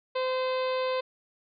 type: harmonic tone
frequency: 515 Hz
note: C5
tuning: 28 cents flat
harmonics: 1 / 2 / 3 / 4 / 5 / 6 / 7 / 8 / 9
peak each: -27 / -33 / -43 / -43 / -41 / -47 / -44 / -45 / -49 dBFS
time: 0.15-1.01 s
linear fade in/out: 10 ms
effects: none